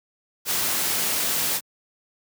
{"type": "noise", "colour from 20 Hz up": "white", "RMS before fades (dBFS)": -24, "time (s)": [0.45, 1.61], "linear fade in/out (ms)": 50, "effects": ["high-pass 100 Hz 12 dB/octave"]}